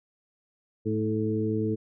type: harmonic tone with a mistuned harmonic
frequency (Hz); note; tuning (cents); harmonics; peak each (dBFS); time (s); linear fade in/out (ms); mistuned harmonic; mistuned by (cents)
108.9; A2; -17; 1 / 2 / 3 / 4; -30 / -30 / -30 / -30; 0.85-1.76; 20; 3; -15
effects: none